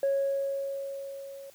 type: tone with level ramp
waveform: sine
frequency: 551 Hz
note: C#5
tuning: 11 cents flat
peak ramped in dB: -21 to -42 dBFS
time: 0.03-1.5 s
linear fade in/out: 2 ms
effects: tanh soft clip ceiling -21 dBFS + white hiss -57 dBFS RMS until 1.54 s